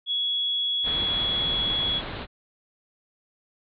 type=tone; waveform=sine; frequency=3358 Hz; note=G#7; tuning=18 cents sharp; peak=-23 dBFS; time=0.06-2.02 s; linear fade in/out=50 ms
type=low-pass noise; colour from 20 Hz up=pink; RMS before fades=-34 dBFS; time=0.83-2.27 s; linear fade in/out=50 ms; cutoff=4200 Hz; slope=96 dB/octave
effects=none